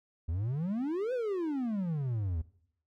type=exponential two-way sweep; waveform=triangle; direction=up then down; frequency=76.4 to 523.3 to 76.4 Hz; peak=-28 dBFS; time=0.28-2.42 s; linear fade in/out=10 ms; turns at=1.13 s; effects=noise-tail reverb RT60 0.7 s tail -20 dB re dry